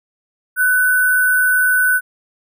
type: tone with sample-and-hold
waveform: sine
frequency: 1496 Hz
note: F#6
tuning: 19 cents sharp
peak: -11 dBFS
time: 0.56-2.01 s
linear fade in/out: 50 ms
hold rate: 11025 Hz
effects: none

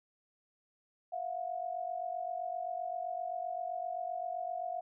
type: tone pair together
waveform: sine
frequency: 672.3 / 720 Hz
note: E5 / F#5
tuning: +34 / -47 cents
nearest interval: minor second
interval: 119 cents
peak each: -39 / -37 dBFS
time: 1.12-4.81 s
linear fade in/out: 10 ms
effects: none

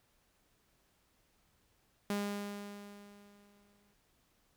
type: tone with exponential decay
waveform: sawtooth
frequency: 203.5 Hz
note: G#3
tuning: 35 cents flat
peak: -28 dBFS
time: 2.1-3.94 s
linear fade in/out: 2 ms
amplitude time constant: 400 ms
effects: pink hiss -73 dBFS RMS until 4.56 s

